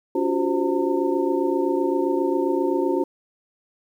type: tone cluster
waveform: sine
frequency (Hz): 284.8 / 351.5 / 379.1 / 524 / 907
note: C#4 / F4 / F#4 / C5 / A#5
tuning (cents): +47 / +11 / +42 / +2 / -48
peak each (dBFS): -25 / -23 / -25 / -28 / -30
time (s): 0.15-3.04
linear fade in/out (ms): 5
effects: 9-bit